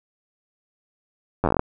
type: slowing click train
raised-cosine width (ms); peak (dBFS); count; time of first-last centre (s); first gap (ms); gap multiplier
1; -6; 10; 1.44-1.594; 10; 1.13
effects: none